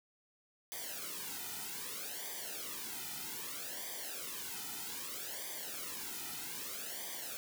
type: noise with flanger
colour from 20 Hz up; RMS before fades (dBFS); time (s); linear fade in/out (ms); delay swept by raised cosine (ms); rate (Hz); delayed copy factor
white; -43; 0.72-7.37; 0; 0.73 to 1.83; 0.63; -0.85
effects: none